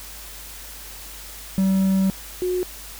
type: tone pair in turn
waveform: triangle / sine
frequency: 191.6 / 363.5 Hz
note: G3 / F#4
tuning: -39 / -31 cents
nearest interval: major seventh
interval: 1108 cents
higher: second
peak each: -14 / -20 dBFS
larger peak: first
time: 1.58-2.1 / 2.42-2.63 s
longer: first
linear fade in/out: 0 ms
effects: added 50 Hz sine -42 dBFS peak until 2.99 s + white hiss -39 dBFS RMS until 2.99 s